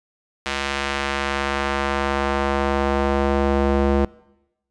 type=tone with band-pass filter sweep; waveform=square; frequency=69.3 Hz; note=C#2; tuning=in tune; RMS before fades=-21 dBFS; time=0.46-4.05 s; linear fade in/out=0 ms; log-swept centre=2600 to 420 Hz; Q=0.75; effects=noise-tail reverb RT60 0.9 s tail -22 dB re dry + resampled to 22050 Hz